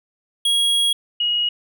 square / sine tone pair in turn, 3300 / 2893 Hz, G#7 / F#7, -12 / -40 cents, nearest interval major second, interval 228 cents, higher first, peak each -16 / -17 dBFS, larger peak first, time 0.45-0.93 / 1.2-1.49 s, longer first, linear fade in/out 5 ms, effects none

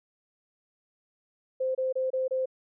sine tone bursts, 520 Hz, C5, 11 cents flat, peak -25 dBFS, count 5, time 1.6-2.458 s, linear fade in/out 10 ms, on 150 ms, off 27 ms, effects none

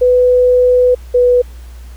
sine tone pair in turn, 498.1 / 492.7 Hz, B4 / B4, +15 / -4 cents, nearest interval unison, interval 19 cents, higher first, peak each -6 dBFS, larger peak neither, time 0.01-0.95 / 1.14-1.42 s, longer first, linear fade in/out 10 ms, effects added 60 Hz sine -29 dBFS peak until 1.96 s + pink hiss -45 dBFS RMS until 1.96 s

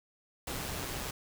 pink noise with amplitude modulation, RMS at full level -36 dBFS, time 0.47-1.11 s, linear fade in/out 5 ms, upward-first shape sine, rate 129 Hz, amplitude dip 40%, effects none

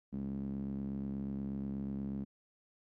sawtooth tone with band-pass filter, 68.3 Hz, C#2, 25 cents flat, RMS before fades -39 dBFS, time 0.12-2.25 s, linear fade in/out 20 ms, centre 220 Hz, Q 4.5, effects none

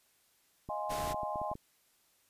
clicks, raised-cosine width 3 ms, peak -32 dBFS, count 11, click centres 0.689 / 0.921 / 1.043 / 1.077 / 1.108 / 1.144 / 1.233 / 1.358 / 1.416 / 1.515 / 1.554 s
sine chord, F minor seventh, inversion third, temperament equal, 622.3 / 698.5 / 830.6 / 1046.5 Hz, Eb5 / F5 / Ab5 / C6, 0 / 0 / 0 / 0 cents, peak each -39 / -43 / -38 / -40 dBFS, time 0.69-1.54 s, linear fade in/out 10 ms
pink noise, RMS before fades -41 dBFS, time 0.89-1.14 s, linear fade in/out 20 ms
effects white hiss -70 dBFS RMS until 2.29 s + resampled to 32000 Hz

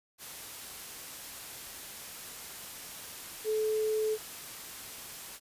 sine tone in noise, 433 Hz, A4, 28 cents flat, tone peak -27 dBFS, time 3.44-4.18 s, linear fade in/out 50 ms, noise white, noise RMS -44 dBFS, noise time 0.18-5.4 s, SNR +14 dB, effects resampled to 32000 Hz

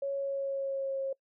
sine tone with pitch glide, 554.4 to 540.5 Hz, C#5 to C#5, 0 to -44 cents, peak -30 dBFS, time 0.02-1.13 s, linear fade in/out 5 ms, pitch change -44 cents, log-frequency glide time 0.13-0.99 s, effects noise-tail reverb RT60 0.1 s tail -25 dB re dry

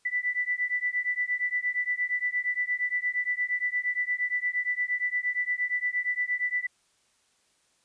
sine beating tone pair, 1975.5 / 1984.1 Hz, B6 / B6, 0 / +7 cents, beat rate 8.6 Hz, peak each -29 dBFS, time 0.05-6.67 s, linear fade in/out 10 ms, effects white hiss -68 dBFS RMS until 7.84 s + resampled to 22050 Hz

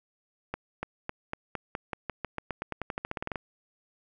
accelerating click train, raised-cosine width 0.5 ms, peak -17 dBFS, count 23, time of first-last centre 0.54-3.358 s, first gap 290 ms, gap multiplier 0.91, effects none

